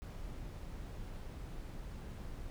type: noise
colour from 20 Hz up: brown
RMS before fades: -45 dBFS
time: 0.02-2.5 s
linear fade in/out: 0 ms
effects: none